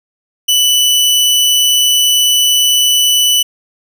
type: tone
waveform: sawtooth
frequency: 2977 Hz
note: F#7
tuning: 10 cents sharp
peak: -5 dBFS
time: 0.48-3.43 s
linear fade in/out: 10 ms
effects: none